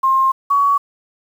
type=tone pair in turn; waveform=sine; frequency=1063 / 1125.4 Hz; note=C6 / C#6; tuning=+27 / +26 cents; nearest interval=minor second; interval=99 cents; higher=second; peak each=-11 dBFS; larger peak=neither; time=0.03-0.32 / 0.5-0.78 s; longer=first; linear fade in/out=10 ms; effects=7-bit